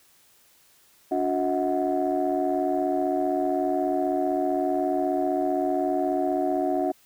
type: tone cluster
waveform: sine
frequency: 287.8 / 362.9 / 638 / 734 Hz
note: D4 / F#4 / D#5 / F#5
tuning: -35 / -34 / +43 / -14 cents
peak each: -27 dBFS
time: 1.11-6.92 s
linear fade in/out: 10 ms
effects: tanh soft clip ceiling -14 dBFS + white hiss -59 dBFS RMS until 7.05 s